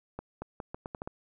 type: accelerating click train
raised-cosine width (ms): 1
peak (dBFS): -23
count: 8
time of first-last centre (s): 0.19-1.075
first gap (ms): 230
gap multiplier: 0.79
effects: none